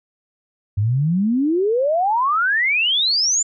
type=exponential sweep; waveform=sine; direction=up; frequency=96.9 to 7270 Hz; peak=-15 dBFS; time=0.77-3.43 s; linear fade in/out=10 ms; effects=none